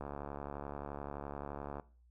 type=click train; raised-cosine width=1 ms; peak=-28 dBFS; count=129; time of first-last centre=0.01-1.798 s; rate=71.6 Hz; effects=noise-tail reverb RT60 0.4 s tail -20 dB re dry + added 60 Hz sine -62 dBFS peak until 2.1 s